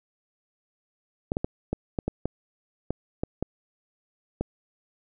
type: clicks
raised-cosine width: 2 ms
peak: -13 dBFS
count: 11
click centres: 1.319 / 1.369 / 1.445 / 1.73 / 1.988 / 2.08 / 2.256 / 2.906 / 3.235 / 3.426 / 4.41 s
effects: none